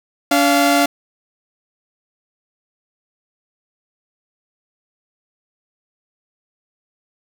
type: tone pair together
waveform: sawtooth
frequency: 285.8 / 692.4 Hz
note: D4 / F5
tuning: -47 / -15 cents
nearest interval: octave + minor third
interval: 1532 cents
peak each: -11 dBFS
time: 0.31-0.86 s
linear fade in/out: 5 ms
effects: none